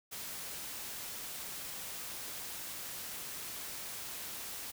white noise, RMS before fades -43 dBFS, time 0.11-4.72 s, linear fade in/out 20 ms, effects none

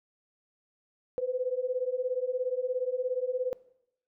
sine beating tone pair, 495.8 / 512.8 Hz, B4 / C5, +7 / -35 cents, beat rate 17 Hz, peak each -31 dBFS, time 1.18-3.53 s, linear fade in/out 0 ms, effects noise-tail reverb RT60 0.8 s tail -21 dB re dry

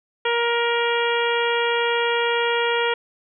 harmonic tone, 471 Hz, A#4, 18 cents sharp, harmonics 1 / 2 / 3 / 4 / 5 / 6 / 7, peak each -22 / -25 / -27 / -28 / -29 / -30 / -30 dBFS, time 0.25-2.94 s, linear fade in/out 5 ms, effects none

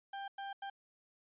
35% pulse tone bursts at uneven times, 791 Hz, G5, 15 cents sharp, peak -39 dBFS, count 3, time 0.13-0.28 / 0.38-0.53 / 0.62-0.7 s, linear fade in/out 5 ms, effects resampled to 8000 Hz

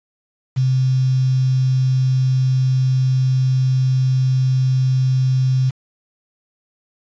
sine tone with quantisation, 130 Hz, C3, 11 cents flat, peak -13 dBFS, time 0.56-5.71 s, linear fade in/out 20 ms, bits 6, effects resampled to 16000 Hz

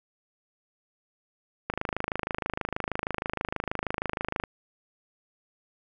click train, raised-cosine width 0.5 ms, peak -13 dBFS, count 73, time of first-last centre 1.7-4.438 s, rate 26.3 Hz, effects none

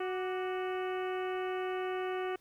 harmonic tone with a mistuned harmonic, 370 Hz, F#4, in tune, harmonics 1 / 2 / 3 / 4 / 5 / 6 / 7 / 8, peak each -34 / -40 / -44 / -46 / -48 / -50 / -51 / -52 dBFS, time 0-2.36 s, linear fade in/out 5 ms, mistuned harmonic 3, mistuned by +91 cents, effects pink hiss -67 dBFS RMS until 2.4 s

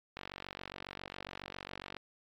click train, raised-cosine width 0.3 ms, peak -25 dBFS, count 86, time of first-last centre 0.17-1.967 s, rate 47.3 Hz, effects AAC 64 kbps

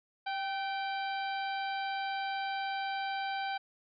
harmonic tone with a mistuned harmonic, 784 Hz, G5, in tune, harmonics 1 / 2 / 3 / 4 / 5 / 6, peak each -34 / -40 / -44 / -46 / -48 / -50 dBFS, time 0.26-3.58 s, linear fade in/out 10 ms, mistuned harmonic 2, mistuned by -43 cents, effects none

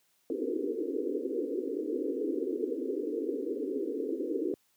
white band-pass noise, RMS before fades -33 dBFS, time 0.3-4.54 s, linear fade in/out 2 ms, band 260 to 480 Hz, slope 96 dB/octave, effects white hiss -71 dBFS RMS until 4.76 s + high-pass 80 Hz 12 dB/octave

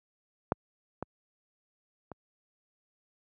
clicks, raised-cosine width 1 ms, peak -11 / -20 / -27 dBFS, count 3, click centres 0.521 / 1.026 / 2.117 s, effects high-pass 80 Hz 12 dB/octave

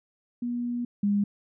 sine tone pair in turn, 241.2 / 203.3 Hz, B3 / G#3, -41 / -37 cents, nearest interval minor third, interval 296 cents, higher first, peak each -27 / -21 dBFS, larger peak second, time 0.42-0.85 / 1.03-1.24 s, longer first, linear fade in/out 5 ms, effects none

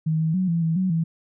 sine tone with pitch steps, 158.2 / 159.9 / 185.9 / 167.7 / 162.5 / 186.7 / 163.8 Hz, D#3 / D#3 / F#3 / E3 / E3 / F#3 / E3, +29 / +48 / +8 / +30 / -24 / +16 / -11 cents, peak -19 dBFS, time 0.06-1.04 s, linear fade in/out 10 ms, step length 140 ms, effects none

